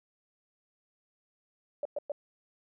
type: tone bursts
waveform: sine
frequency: 581 Hz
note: D5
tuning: 19 cents flat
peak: -30 dBFS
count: 3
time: 1.83-2.119 s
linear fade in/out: 2 ms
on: 23 ms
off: 110 ms
effects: none